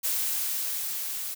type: noise with level ramp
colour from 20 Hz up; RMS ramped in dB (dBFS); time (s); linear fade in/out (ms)
blue; -27 to -34; 0.03-1.35; 20
effects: none